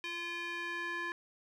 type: tone with band-pass filter sweep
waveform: square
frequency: 344.4 Hz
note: F4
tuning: 24 cents flat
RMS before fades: -39 dBFS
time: 0.04-1.12 s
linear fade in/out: 0 ms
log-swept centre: 2600 to 1600 Hz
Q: 2.6
effects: none